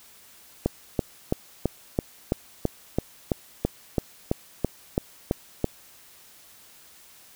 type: click train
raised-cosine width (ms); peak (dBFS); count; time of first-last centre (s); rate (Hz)
2; -8; 16; 0.66-5.643; 3.01
effects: white hiss -52 dBFS RMS until 7.35 s